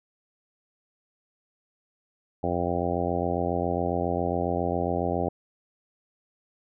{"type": "harmonic tone", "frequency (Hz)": 87.31, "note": "F2", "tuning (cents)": 0, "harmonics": [1, 2, 3, 4, 5, 6, 7, 8, 9], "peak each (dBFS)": [-33, -33, -33, -33, -33, -33, -33, -33, -33], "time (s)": [2.43, 5.29], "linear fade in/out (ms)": 5, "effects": []}